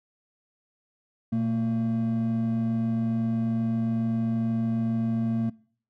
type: tone pair together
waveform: triangle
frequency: 118.92 / 226.7 Hz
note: A#2 / A#3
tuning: +35 / -48 cents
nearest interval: major seventh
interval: 1117 cents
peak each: -27 / -21 dBFS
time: 1.32-5.5 s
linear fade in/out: 10 ms
effects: noise-tail reverb RT60 0.5 s tail -23 dB re dry + tanh soft clip ceiling -16 dBFS